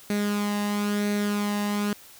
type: tone with flanger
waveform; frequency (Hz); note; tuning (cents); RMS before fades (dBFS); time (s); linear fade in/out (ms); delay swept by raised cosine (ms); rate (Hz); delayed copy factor
sawtooth; 206; G#3; -14; -26; 0.1-1.93; 2; 0.48 to 1.08; 1; +0.5
effects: white hiss -49 dBFS RMS until 2.19 s